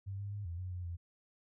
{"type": "tone with pitch steps", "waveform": "sine", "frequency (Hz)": [97.9, 100.8, 102.4, 85.1, 91.8, 89.9, 85.9], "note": ["G2", "G2", "G#2", "F2", "F#2", "F#2", "F2"], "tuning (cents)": [-2, 49, -24, -44, -13, -49, -28], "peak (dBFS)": -38, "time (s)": [0.06, 0.97], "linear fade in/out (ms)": 20, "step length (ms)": 130, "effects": []}